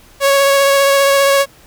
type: tone with vibrato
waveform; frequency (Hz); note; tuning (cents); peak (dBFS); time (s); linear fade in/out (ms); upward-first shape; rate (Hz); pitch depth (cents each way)
sawtooth; 554.4; C#5; 0; -5; 0.2-1.46; 50; triangle; 15; 17
effects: pink hiss -45 dBFS RMS until 1.66 s